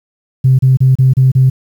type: tone bursts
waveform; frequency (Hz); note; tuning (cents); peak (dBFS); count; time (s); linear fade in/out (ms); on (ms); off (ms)
sine; 130.81; C3; 0; -4; 6; 0.44-1.5; 10; 150; 32
effects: tanh soft clip ceiling 0 dBFS + 7-bit